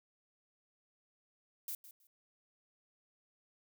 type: noise with echo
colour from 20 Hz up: violet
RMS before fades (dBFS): -41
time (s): 1.68-1.75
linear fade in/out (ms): 2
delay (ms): 160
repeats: 2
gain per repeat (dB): -14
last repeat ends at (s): 2.07
effects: none